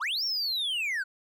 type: linear two-way sweep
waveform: triangle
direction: up then down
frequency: 844 to 5588 to 1441 Hz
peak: -26 dBFS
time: 0-1.04 s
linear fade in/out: 20 ms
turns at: 0.24 s
effects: none